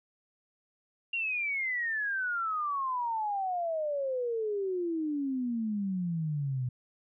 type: exponential sweep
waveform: sine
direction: down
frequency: 2794 to 122.7 Hz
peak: -29 dBFS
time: 1.13-6.69 s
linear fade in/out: 5 ms
effects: none